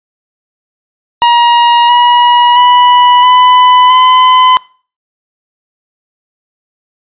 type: tone with pitch steps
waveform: 45% pulse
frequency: 950 / 966 / 982.4 / 999 / 1015.8 Hz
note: A#5 / B5 / B5 / B5 / B5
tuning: +33 / -39 / -9 / +20 / +48 cents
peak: -3 dBFS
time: 1.22-4.57 s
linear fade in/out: 0 ms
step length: 670 ms
effects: noise-tail reverb RT60 0.4 s tail -22 dB re dry + resampled to 8000 Hz